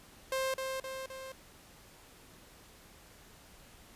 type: tone with echo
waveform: sawtooth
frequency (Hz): 528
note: C5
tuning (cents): +16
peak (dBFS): -27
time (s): 0.32-0.54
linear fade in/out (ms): 2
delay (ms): 260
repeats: 3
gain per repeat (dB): -4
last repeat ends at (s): 1.32
effects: pink hiss -57 dBFS RMS until 3.95 s + resampled to 32000 Hz